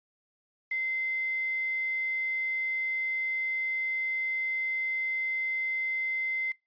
sine tone with quantisation, 2070 Hz, C7, 19 cents flat, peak -28 dBFS, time 0.71-6.52 s, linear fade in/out 5 ms, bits 8, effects noise-tail reverb RT60 0.2 s tail -23 dB re dry + resampled to 11025 Hz

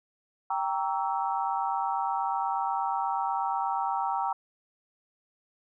sine chord, G diminished seventh, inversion none, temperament equal with one note detuned, 784 / 932.3 / 1133.3 / 1318.5 Hz, G5 / Bb5 / Db6 / Fb6, 0 / 0 / +38 / 0 cents, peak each -30 / -30 / -36 / -35 dBFS, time 0.5-4.33 s, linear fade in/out 5 ms, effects none

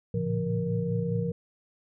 sine tone cluster, 111.5 / 116.4 / 141 / 171.4 / 470 Hz, A2 / A#2 / C#3 / F3 / A#4, +23 / -2 / +30 / -32 / +14 cents, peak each -33 / -34 / -36 / -29 / -32 dBFS, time 0.14-1.32 s, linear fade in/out 5 ms, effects none

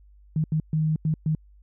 sine tone bursts at uneven times, 156.1 Hz, D#3, 6 cents sharp, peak -20 dBFS, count 5, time 0.36-0.44 / 0.52-0.6 / 0.73-0.96 / 1.05-1.14 / 1.26-1.35 s, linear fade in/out 2 ms, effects added 50 Hz sine -50 dBFS peak until 1.62 s

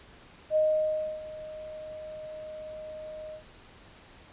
sine tone with ADSR envelope, 620 Hz, D#5, 6 cents flat, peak -20 dBFS, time 0.5-3.43 s, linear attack 59 ms, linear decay 640 ms, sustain -18 dB, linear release 92 ms, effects pink hiss -53 dBFS RMS until 4.32 s + resampled to 8000 Hz

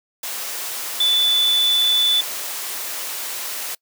sine tone in noise, 3486 Hz, A7, 17 cents flat, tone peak -14 dBFS, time 1-2.21 s, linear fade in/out 5 ms, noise white, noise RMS -28 dBFS, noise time 0.23-3.75 s, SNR +11 dB, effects noise-tail reverb RT60 0.1 s tail -25 dB re dry + high-pass 400 Hz 12 dB/octave

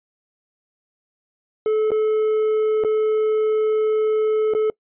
triangle tone with dropouts, 432.7 Hz, A4, 29 cents flat, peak -14 dBFS, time 1.66-4.7 s, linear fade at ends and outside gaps 1 ms, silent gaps 1.906-1.917 / 2.838-2.847 / 4.537-4.549 s, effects noise-tail reverb RT60 0.1 s tail -24 dB re dry + resampled to 8000 Hz

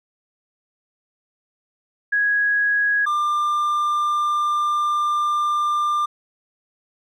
sine / triangle tone pair in turn, 1661.2 / 1193.9 Hz, G#6 / D6, 0 / +28 cents, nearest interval tritone, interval 572 cents, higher first, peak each -16 dBFS, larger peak neither, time 2.12-3.06 / 3.06-6.06 s, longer second, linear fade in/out 10 ms, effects none

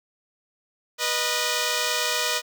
5% pulse tone pair together, 488 / 617.2 Hz, B4 / D#5, -21 / -14 cents, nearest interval major third, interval 407 cents, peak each -14 dBFS, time 0.98-2.42 s, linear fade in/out 50 ms, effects none

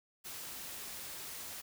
white noise, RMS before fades -45 dBFS, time 0.24-1.62 s, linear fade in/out 20 ms, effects none

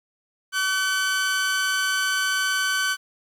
sawtooth tone pair together, 1144 / 1518.4 Hz, D6 / F#6, -46 / +44 cents, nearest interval perfect fourth, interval 490 cents, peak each -26 / -18 dBFS, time 0.52-2.97 s, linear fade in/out 50 ms, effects low-pass 12000 Hz 12 dB/octave + 9-bit

